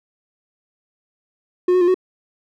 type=tone with pitch steps; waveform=triangle; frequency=360.5 / 366.2 / 350.4 / 369.8 Hz; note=F#4 / F#4 / F4 / F#4; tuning=-45 / -18 / +6 / -1 cents; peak=-10 dBFS; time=1.68-1.944 s; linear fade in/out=5 ms; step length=66 ms; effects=none